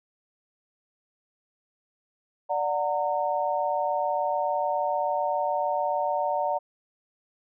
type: chord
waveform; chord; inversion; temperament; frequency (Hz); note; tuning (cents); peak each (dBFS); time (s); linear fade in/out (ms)
sine; D augmented; none; just; 587.3 / 734.2 / 917.7; D5 / F#5 / A#5; 0 / -14 / -27; -28; 2.49-6.59; 20
effects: none